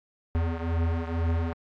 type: beating tone pair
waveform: square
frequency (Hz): 82.41 / 84.51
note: E2 / E2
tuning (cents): 0 / +44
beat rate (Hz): 2.1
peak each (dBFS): -27 / -31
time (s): 0.35-1.53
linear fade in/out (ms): 0
effects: low-pass 2000 Hz 12 dB/octave + AAC 64 kbps